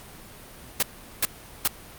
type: noise bursts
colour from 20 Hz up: white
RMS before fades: -21 dBFS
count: 3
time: 0.8-1.675 s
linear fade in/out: 0 ms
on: 25 ms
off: 400 ms
effects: pink hiss -45 dBFS RMS until 1.98 s + Opus 48 kbps